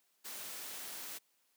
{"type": "noise", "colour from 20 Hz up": "white", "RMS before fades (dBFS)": -45, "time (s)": [0.24, 1.19], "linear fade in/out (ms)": 20, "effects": ["white hiss -75 dBFS RMS until 1.56 s", "high-pass 200 Hz 12 dB/octave"]}